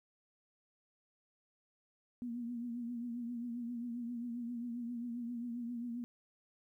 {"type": "tone with vibrato", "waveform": "sine", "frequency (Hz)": 238.4, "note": "A#3", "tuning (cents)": 39, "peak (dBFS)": -38, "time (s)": [2.22, 6.04], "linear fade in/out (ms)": 0, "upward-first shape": "triangle", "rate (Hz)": 7.5, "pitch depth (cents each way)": 65, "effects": ["13-bit"]}